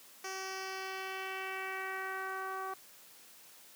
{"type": "tone with low-pass filter sweep", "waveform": "10% pulse", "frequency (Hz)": 381.1, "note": "G4", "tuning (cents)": -49, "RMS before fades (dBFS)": -40, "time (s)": [0.24, 2.74], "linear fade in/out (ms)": 5, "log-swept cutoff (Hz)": [6600, 1100], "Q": 2.1, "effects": ["white hiss -57 dBFS RMS until 3.75 s", "high-pass 150 Hz 12 dB/octave"]}